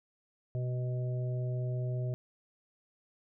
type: harmonic tone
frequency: 125.3 Hz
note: B2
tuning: 25 cents sharp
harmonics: 1 / 3 / 4 / 5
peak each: -31 / -44 / -51 / -44 dBFS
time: 0.55-2.14 s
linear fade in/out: 0 ms
effects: none